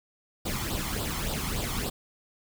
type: noise with flanger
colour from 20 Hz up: pink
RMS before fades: -31 dBFS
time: 0.45-1.9 s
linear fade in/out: 10 ms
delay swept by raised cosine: 0.23 to 0.96 ms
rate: 3.5 Hz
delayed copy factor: +0.65
effects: none